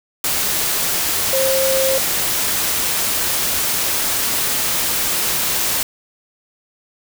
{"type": "tone in noise", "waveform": "sine", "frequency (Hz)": 532, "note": "C5", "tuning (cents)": 29, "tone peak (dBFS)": -16, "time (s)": [1.33, 1.98], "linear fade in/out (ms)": 2, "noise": "white", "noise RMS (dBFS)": -19, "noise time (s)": [0.24, 5.83], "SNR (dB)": 0, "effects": []}